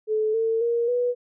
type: tone with pitch steps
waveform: sine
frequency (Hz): 432.5 / 450.6 / 469.5 / 489.1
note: A4 / A4 / A#4 / B4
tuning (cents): -30 / +41 / +12 / -17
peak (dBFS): -20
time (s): 0.07-1.15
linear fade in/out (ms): 50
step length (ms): 270
effects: none